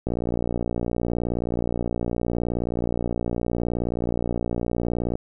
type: click train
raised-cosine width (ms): 2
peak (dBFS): -12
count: 302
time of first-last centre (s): 0.07-5.154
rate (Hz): 59.2
effects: none